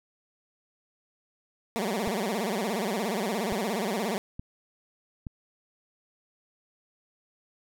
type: tone with vibrato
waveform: 15% pulse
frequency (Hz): 210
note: G#3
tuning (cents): +19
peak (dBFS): -21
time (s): 1.76-4.18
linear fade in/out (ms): 0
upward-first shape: sine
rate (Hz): 17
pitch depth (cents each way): 220
type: clicks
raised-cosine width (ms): 5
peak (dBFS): -24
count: 4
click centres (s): 2.075 / 3.523 / 4.395 / 5.268
effects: none